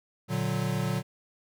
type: chord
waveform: square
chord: Bb augmented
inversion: none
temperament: equal with one note detuned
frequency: 118.03 / 146.83 / 185 Hz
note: Bb2 / D3 / F#3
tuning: +22 / 0 / 0 cents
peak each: -32 dBFS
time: 0.28-1.03 s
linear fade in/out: 50 ms
effects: none